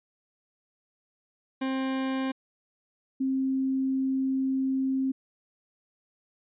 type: tone pair in turn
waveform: 40% pulse / sine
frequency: 264.5 / 265.4 Hz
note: C4 / C4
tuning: +19 / +25 cents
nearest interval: unison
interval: 6 cents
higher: second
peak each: -26 / -24 dBFS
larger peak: second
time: 1.61-2.32 / 3.2-5.12 s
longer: second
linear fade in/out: 10 ms
effects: resampled to 8000 Hz